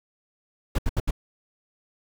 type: noise bursts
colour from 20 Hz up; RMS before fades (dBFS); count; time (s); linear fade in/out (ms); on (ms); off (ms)
brown; -22; 4; 0.75-1.109; 5; 35; 73
effects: none